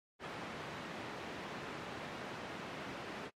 pink band-pass noise, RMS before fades -45 dBFS, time 0.19-3.31 s, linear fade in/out 50 ms, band 180 to 2700 Hz, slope 12 dB/octave, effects noise-tail reverb RT60 0.1 s tail -24 dB re dry + MP3 64 kbps

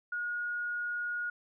sine tone, 1441 Hz, F#6, 46 cents flat, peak -32 dBFS, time 0.12-1.3 s, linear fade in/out 5 ms, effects none

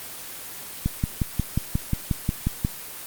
click train, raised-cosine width 5 ms, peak -9 dBFS, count 11, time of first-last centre 0.86-2.649 s, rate 5.59 Hz, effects white hiss -37 dBFS RMS until 3.06 s + Opus 24 kbps

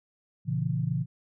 sine chord, A# diminished, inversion none, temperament just, 116.54 / 139.85 / 167.82 Hz, A#2 / C#3 / E3, 0 / +16 / +31 cents, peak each -31 / -29 / -30 dBFS, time 0.45-1.06 s, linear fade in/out 50 ms, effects none

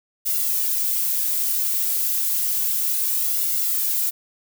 violet noise with flanger, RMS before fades -22 dBFS, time 0.25-4.11 s, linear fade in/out 20 ms, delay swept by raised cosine 1.4 to 3.9 ms, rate 0.31 Hz, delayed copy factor +0.65, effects none

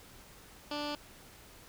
15% pulse tone with low-pass filter, 293.8 Hz, D4, 1 cent sharp, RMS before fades -37 dBFS, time 0.71-0.95 s, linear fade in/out 2 ms, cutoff 4300 Hz, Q 3.4, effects pink hiss -55 dBFS RMS until 1.68 s

